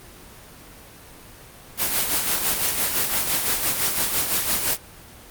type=noise with tremolo; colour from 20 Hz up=white; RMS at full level=-20 dBFS; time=1.77-4.78 s; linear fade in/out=50 ms; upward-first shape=sine; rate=5.9 Hz; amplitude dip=50%; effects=pink hiss -44 dBFS RMS until 5.3 s + Opus 24 kbps